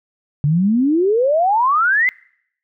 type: exponential sweep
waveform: sine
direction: up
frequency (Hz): 139.6 to 2093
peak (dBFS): -12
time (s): 0.44-2.09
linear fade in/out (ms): 0
effects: noise-tail reverb RT60 0.7 s tail -26 dB re dry